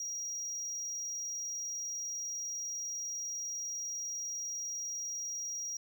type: tone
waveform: triangle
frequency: 5710 Hz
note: F8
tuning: 37 cents sharp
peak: -35 dBFS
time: 0-5.77 s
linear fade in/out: 2 ms
effects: none